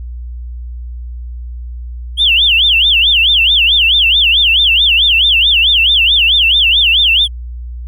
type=tone with vibrato; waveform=triangle; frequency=3098 Hz; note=G7; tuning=21 cents flat; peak=-3 dBFS; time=2.17-7.28 s; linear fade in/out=50 ms; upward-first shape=sine; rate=4.6 Hz; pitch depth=270 cents each way; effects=tanh soft clip ceiling -5 dBFS + added 60 Hz sine -22 dBFS peak until 7.87 s